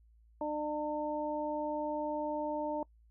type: harmonic tone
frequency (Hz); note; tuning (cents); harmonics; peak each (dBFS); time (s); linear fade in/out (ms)
300; D4; +37; 1 / 2 / 3; -38 / -36 / -37; 0.41-2.83; 2
effects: noise-tail reverb RT60 0.1 s tail -24 dB re dry + added 56 Hz sine -60 dBFS peak until 3.1 s